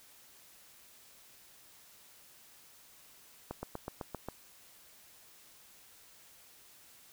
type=slowing click train; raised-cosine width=1 ms; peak=-24 dBFS; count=7; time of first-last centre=3.51-4.286 s; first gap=120 ms; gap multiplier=1.03; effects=white hiss -59 dBFS RMS until 7.12 s